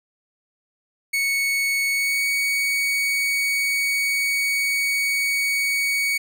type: tone with pitch glide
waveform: 40% pulse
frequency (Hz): 2217 to 2241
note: C#7 to C#7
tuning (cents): 0 to +18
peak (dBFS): -19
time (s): 1.13-6.18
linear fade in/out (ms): 10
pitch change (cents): +18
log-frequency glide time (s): 1.91-2.26
effects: none